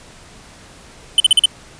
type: tone bursts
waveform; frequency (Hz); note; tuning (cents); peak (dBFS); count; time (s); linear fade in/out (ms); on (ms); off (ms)
square; 3044; F#7; +48; -7; 5; 1.18-1.457; 2; 21; 43
effects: pink hiss -42 dBFS RMS until 1.79 s + resampled to 22050 Hz